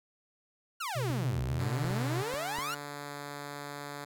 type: exponential two-way sweep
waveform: sawtooth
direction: down then up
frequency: 1480 to 58.27 to 1480 Hz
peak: -30 dBFS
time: 0.8-2.75 s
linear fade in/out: 10 ms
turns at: 1.43 s
type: tone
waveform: triangle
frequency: 126.3 Hz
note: B2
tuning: 39 cents sharp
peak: -29 dBFS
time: 0.95-2.23 s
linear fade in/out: 20 ms
type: clicks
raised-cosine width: 3 ms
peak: -29 dBFS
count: 6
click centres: 1.102 / 1.387 / 1.849 / 1.908 / 2.34 / 2.586 s
type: tone with pitch glide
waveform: 5% pulse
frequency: 146.6 to 144 Hz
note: D3 to D3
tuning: -3 to -34 cents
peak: -28 dBFS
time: 1.59-4.05 s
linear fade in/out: 10 ms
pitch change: -31 cents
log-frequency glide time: 1.77-3.21 s
effects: none